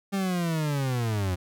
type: linear sweep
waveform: 40% pulse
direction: down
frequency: 199.3 to 87.31 Hz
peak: -24 dBFS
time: 0.12-1.36 s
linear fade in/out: 20 ms
effects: none